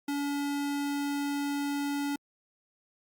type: tone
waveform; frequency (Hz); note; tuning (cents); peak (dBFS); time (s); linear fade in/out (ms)
square; 285.1; C#4; +49; -30; 0.08-2.16; 5
effects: Opus 48 kbps